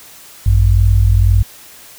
sine tone pair together, 53.77 / 95.8 Hz, A1 / G2, -39 / -39 cents, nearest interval minor seventh, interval 1000 cents, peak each -10 dBFS, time 0.46-1.43 s, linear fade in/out 5 ms, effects white hiss -39 dBFS RMS until 1.98 s

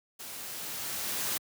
white noise with level ramp, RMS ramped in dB -43 to -31 dBFS, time 0.19-1.38 s, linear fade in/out 10 ms, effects high-pass 80 Hz 12 dB/octave

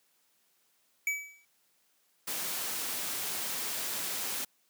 square tone with exponential decay, 2288 Hz, D7, 46 cents flat, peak -26 dBFS, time 1.07-1.45 s, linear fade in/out 2 ms, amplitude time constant 81 ms
white noise, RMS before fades -35 dBFS, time 2.27-4.45 s, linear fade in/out 10 ms
effects white hiss -71 dBFS RMS until 4.69 s + high-pass 150 Hz 12 dB/octave

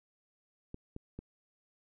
clicks, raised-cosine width 3 ms, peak -29 dBFS, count 3, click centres 0.744 / 0.964 / 1.19 s, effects none

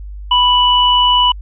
sine tone pair together, 987.8 / 2960 Hz, B5 / F#7, 0 / 0 cents, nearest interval octave + perfect fifth, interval 1900 cents, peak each -11 dBFS, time 0.31-1.32 s, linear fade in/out 5 ms, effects added 50 Hz sine -26 dBFS peak until 1.41 s

